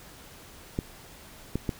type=clicks; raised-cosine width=3 ms; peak=-14 dBFS; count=3; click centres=0.789 / 1.556 / 1.692 s; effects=pink hiss -49 dBFS RMS until 1.79 s